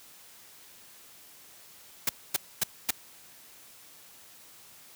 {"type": "noise bursts", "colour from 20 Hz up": "white", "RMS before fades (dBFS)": -25, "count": 4, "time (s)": [2.07, 2.908], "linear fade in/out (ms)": 5, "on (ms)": 22, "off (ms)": 250, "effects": ["white hiss -53 dBFS RMS until 4.95 s", "high-pass 60 Hz 12 dB/octave"]}